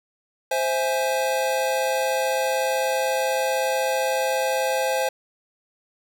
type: chord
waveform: square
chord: C augmented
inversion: none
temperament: equal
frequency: 523.3 / 659.3 / 830.6 Hz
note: C5 / E5 / G#5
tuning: 0 / 0 / 0 cents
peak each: -24 / -29 / -27 dBFS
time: 0.51-5.09 s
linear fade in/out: 5 ms
effects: none